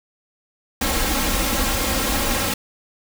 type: noise with comb filter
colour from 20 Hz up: pink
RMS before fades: -21 dBFS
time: 0.81-2.54 s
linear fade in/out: 5 ms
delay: 3.7 ms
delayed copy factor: +0.75
effects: none